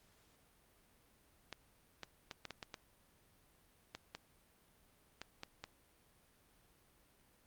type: clicks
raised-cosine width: 0.2 ms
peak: -27 dBFS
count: 12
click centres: 1.527 / 2.033 / 2.312 / 2.453 / 2.507 / 2.628 / 2.742 / 3.95 / 4.15 / 5.216 / 5.434 / 5.64 s
effects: pink hiss -70 dBFS RMS until 7.46 s + Opus 48 kbps